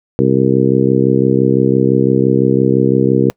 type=harmonic tone; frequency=65.9 Hz; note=C2; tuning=13 cents sharp; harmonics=2 / 3 / 4 / 5 / 6 / 7; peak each=-16 / -16 / -16 / -16 / -16 / -16 dBFS; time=0.19-3.3 s; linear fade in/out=0 ms; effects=noise-tail reverb RT60 0.1 s tail -26 dB re dry